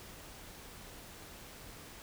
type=silence; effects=pink hiss -51 dBFS RMS until 2.02 s